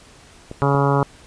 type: clicks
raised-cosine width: 2 ms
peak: -18 dBFS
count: 2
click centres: 0.514 / 0.749 s
type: harmonic tone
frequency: 140 Hz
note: C#3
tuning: 18 cents sharp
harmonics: 1 / 2 / 3 / 4 / 5 / 6 / 7 / 8 / 9 / 10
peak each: -18 / -24 / -22 / -25 / -29 / -25 / -25 / -27 / -27 / -32 dBFS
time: 0.62-1.03 s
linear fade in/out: 0 ms
effects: pink hiss -47 dBFS RMS until 1.26 s + resampled to 22050 Hz